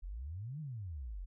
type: exponential two-way sweep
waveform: sine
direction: up then down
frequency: 40.43 to 160.4 to 40.43 Hz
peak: -40 dBFS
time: 0.02-1.26 s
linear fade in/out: 20 ms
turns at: 0.6 s
effects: none